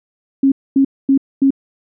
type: tone bursts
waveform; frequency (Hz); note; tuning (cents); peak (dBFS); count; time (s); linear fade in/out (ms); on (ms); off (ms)
sine; 272; C#4; -33; -8; 4; 0.43-1.506; 5; 89; 240
effects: none